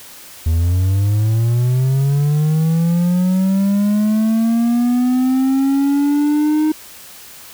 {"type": "linear sweep", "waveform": "triangle", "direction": "up", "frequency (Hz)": [79.3, 311.1], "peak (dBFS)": -10, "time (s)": [0.46, 6.72], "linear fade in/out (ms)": 5, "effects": ["white hiss -38 dBFS RMS until 7.53 s"]}